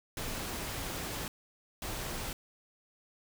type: noise bursts at uneven times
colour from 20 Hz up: pink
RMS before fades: -38 dBFS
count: 2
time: 0.17-1.28 / 1.82-2.33 s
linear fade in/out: 2 ms
effects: none

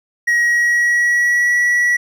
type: tone with pitch glide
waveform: triangle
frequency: 1900 to 1938.8 Hz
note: A#6 to B6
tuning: +33 to -32 cents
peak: -10 dBFS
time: 0.27-1.97 s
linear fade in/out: 10 ms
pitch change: +35 cents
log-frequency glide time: 0.42-1.57 s
effects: none

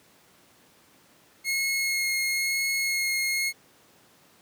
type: tone with vibrato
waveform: sawtooth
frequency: 2161 Hz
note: C#7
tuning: 45 cents flat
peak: -21 dBFS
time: 1.44-3.53 s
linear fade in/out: 50 ms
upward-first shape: sine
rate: 1 Hz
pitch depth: 10 cents each way
effects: pink hiss -58 dBFS RMS until 4.41 s + high-pass 150 Hz 12 dB/octave

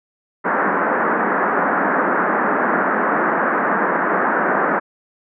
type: band-pass noise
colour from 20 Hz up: white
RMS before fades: -18 dBFS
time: 0.44-4.8 s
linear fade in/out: 20 ms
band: 180 to 1700 Hz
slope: 48 dB/octave
effects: none

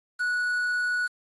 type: tone with quantisation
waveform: triangle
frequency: 1469 Hz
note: F#6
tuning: 13 cents flat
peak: -22 dBFS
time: 0.19-1.08 s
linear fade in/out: 20 ms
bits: 7
effects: AAC 32 kbps

